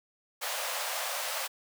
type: high-pass noise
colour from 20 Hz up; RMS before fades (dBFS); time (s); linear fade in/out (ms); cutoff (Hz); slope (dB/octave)
pink; -34; 0.41-1.48; 20; 510; 96
effects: none